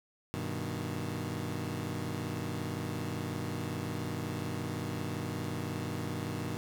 20% pulse chord, G augmented, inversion none, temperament equal, 98 / 123.47 / 155.56 Hz, G2 / B2 / D#3, 0 / 0 / 0 cents, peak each -34 dBFS, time 0.34-6.57 s, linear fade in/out 0 ms, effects none

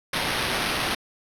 violet noise with sample-and-hold, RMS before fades -26 dBFS, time 0.13-0.95 s, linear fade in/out 5 ms, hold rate 7350 Hz, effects low-pass 12000 Hz 12 dB/octave

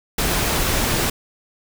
pink noise, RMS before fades -20 dBFS, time 0.18-1.1 s, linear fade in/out 5 ms, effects none

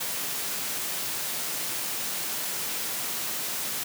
white high-pass noise, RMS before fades -31 dBFS, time 0-3.84 s, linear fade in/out 10 ms, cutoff 110 Hz, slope 48 dB/octave, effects none

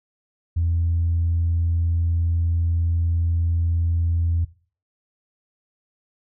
sine tone, 84.2 Hz, E2, 37 cents sharp, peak -17 dBFS, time 0.56-4.45 s, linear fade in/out 10 ms, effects noise-tail reverb RT60 0.4 s tail -19 dB re dry + tanh soft clip ceiling -14 dBFS

